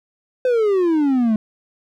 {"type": "exponential sweep", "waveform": "triangle", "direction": "down", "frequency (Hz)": [517, 211.2], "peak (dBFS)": -12, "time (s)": [0.45, 1.36], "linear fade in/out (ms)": 2, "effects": []}